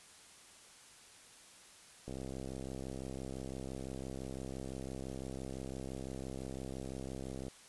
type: click train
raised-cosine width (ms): 2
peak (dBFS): -30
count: 357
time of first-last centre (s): 2.08-7.482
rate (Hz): 65.9
effects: white hiss -58 dBFS RMS until 7.68 s + resampled to 24000 Hz